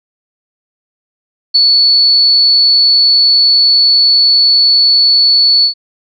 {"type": "tone with ADSR envelope", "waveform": "sine", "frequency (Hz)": 4435, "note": "C#8", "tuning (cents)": 0, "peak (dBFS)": -3, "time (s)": [1.54, 5.74], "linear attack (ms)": 15, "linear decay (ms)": 17, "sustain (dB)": -2, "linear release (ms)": 98, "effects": []}